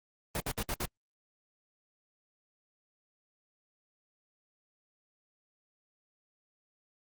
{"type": "noise bursts", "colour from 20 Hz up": "pink", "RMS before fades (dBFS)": -33, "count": 5, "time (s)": [0.35, 0.855], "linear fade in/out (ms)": 2, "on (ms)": 53, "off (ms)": 60, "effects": ["Opus 24 kbps"]}